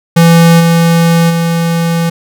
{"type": "tone with level steps", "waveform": "square", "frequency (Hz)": 167.5, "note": "E3", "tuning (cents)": 28, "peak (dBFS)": [-3, -6, -10], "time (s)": [0.16, 2.1], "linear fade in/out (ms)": 10, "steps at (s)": [0.59, 1.29], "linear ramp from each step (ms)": 20, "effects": []}